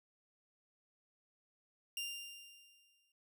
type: tone with exponential decay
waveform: sawtooth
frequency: 2794 Hz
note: F7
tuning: in tune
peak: -34 dBFS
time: 1.97-3.12 s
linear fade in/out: 2 ms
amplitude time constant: 250 ms
effects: noise-tail reverb RT60 0.1 s tail -26 dB re dry